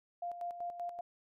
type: tone with tremolo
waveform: sine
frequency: 698 Hz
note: F5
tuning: 1 cent flat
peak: -36 dBFS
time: 0.22-1.01 s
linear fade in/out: 5 ms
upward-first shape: square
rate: 5.2 Hz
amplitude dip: 60%
effects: none